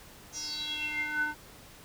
square tone with band-pass filter sweep, 301.4 Hz, D4, 45 cents sharp, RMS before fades -34 dBFS, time 0.32-1.35 s, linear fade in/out 50 ms, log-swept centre 6300 to 1200 Hz, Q 9.1, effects pink hiss -52 dBFS RMS until 1.84 s

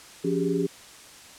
sine tone cluster, 172.5 / 281.1 / 387.1 / 409.1 Hz, F3 / C#4 / G4 / G#4, -21 / +24 / -22 / -26 cents, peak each -28 dBFS, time 0.24-0.67 s, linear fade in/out 10 ms, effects white hiss -47 dBFS RMS until 1.38 s + low-pass 9000 Hz 12 dB/octave

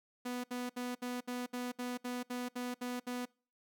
sawtooth tone bursts, 246.9 Hz, B3, in tune, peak -33 dBFS, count 12, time 0.25-3.256 s, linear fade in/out 10 ms, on 190 ms, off 66 ms, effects noise-tail reverb RT60 0.4 s tail -26 dB re dry

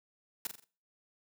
white noise with echo, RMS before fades -35 dBFS, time 0.45-0.47 s, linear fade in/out 2 ms, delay 43 ms, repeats 4, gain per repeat -7 dB, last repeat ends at 0.642 s, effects noise-tail reverb RT60 0.4 s tail -21 dB re dry + high-pass 150 Hz 12 dB/octave

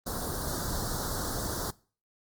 pink band-stop noise, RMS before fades -33 dBFS, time 0.06-1.71 s, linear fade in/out 10 ms, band 1600 to 3900 Hz, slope 48 dB/octave, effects noise-tail reverb RT60 0.4 s tail -22 dB re dry + Opus 24 kbps

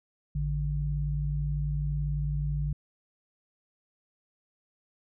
sine tone pair together, 55 / 146.83 Hz, A1 / D3, 0 / 0 cents, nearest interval octave + perfect fourth, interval 1700 cents, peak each -30 / -29 dBFS, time 0.35-2.73 s, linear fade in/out 5 ms, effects none

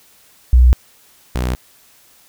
sine / sawtooth tone pair in turn, 61.74 / 62 Hz, B1 / B1, 0 / +7 cents, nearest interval unison, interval 7 cents, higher second, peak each -5 / -13 dBFS, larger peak first, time 0.53-0.73 / 1.35-1.55 s, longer neither, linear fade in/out 0 ms, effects white hiss -50 dBFS RMS until 2.28 s

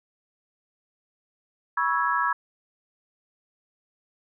sine chord, C# minor seventh, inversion third, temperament equal with one note detuned, 975.3 / 1108.7 / 1318.5 / 1661.2 Hz, B5 / C#6 / E6 / G#6, -22 / 0 / 0 / 0 cents, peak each -27 dBFS, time 1.77-2.33 s, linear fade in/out 5 ms, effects none

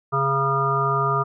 harmonic tone with a mistuned harmonic, 137.4 Hz, C#3, 15 cents flat, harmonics 1 / 3 / 5 / 7 / 9 / 10, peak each -25 / -27 / -29 / -28 / -21 / -32 dBFS, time 0.12-1.24 s, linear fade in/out 20 ms, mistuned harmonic 9, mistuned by -30 cents, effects none

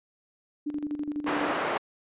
sine tone with tremolo, 295.2 Hz, D4, 9 cents sharp, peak -27 dBFS, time 0.66-1.51 s, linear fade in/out 10 ms, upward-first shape square, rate 12 Hz, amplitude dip 65%
pink band-pass noise, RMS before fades -29 dBFS, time 1.26-1.78 s, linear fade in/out 10 ms, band 430 to 1700 Hz, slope 12 dB/octave
effects resampled to 8000 Hz

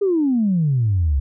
sine exponential sweep, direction down, 415.3 to 65 Hz, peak -14 dBFS, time 0.01-1.2 s, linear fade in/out 10 ms, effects tanh soft clip ceiling -10 dBFS

